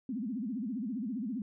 sine tone with vibrato, 233.1 Hz, A#3, in tune, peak -33 dBFS, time 0.09-1.42 s, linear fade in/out 2 ms, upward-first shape sine, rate 15 Hz, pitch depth 260 cents each way, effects none

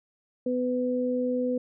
sine tone pair together, 250 / 500 Hz, B3 / B4, +21 / +21 cents, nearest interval octave, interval 1200 cents, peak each -27 dBFS, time 0.46-1.58 s, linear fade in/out 5 ms, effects none

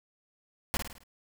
pink noise with echo, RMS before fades -29 dBFS, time 0.74-0.77 s, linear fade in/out 0 ms, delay 53 ms, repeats 5, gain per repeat -6 dB, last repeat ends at 1.035 s, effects none

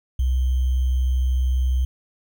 sine tone with sample-and-hold, 63.8 Hz, C2, 43 cents flat, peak -17 dBFS, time 0.19-1.85 s, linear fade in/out 5 ms, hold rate 3150 Hz, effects none

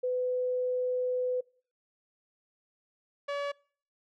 sine / sawtooth tone pair in turn, 502 / 569.6 Hz, B4 / C#5, +28 / +47 cents, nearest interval major second, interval 219 cents, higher second, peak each -27 dBFS, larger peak neither, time 0.03-1.41 / 3.28-3.52 s, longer first, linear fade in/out 10 ms, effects noise-tail reverb RT60 0.5 s tail -25 dB re dry + low-pass 3000 Hz 12 dB/octave

